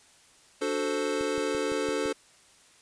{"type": "chord", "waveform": "square", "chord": "D dominant seventh", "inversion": "none", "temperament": "equal", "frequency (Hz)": [293.7, 370, 440, 523.3], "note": ["D4", "F#4", "A4", "C5"], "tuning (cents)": [0, 0, 0, 0], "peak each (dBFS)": [-34, -36, -31, -34], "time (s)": [0.61, 2.13], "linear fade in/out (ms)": 10}
{"type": "click train", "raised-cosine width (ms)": 3, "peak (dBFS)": -29, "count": 6, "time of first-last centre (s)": [1.21, 2.057], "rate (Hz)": 5.9}
{"effects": ["white hiss -58 dBFS RMS until 2.81 s", "resampled to 22050 Hz"]}